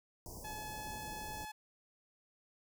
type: band-stop noise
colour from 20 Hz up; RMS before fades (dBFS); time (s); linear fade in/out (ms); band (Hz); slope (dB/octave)
pink; -48; 0.26-1.45; 0; 1000 to 4900; 96
type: tone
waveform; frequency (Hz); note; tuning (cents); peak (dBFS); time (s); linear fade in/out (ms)
sawtooth; 855; A5; -50; -40; 0.44-1.52; 10
effects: none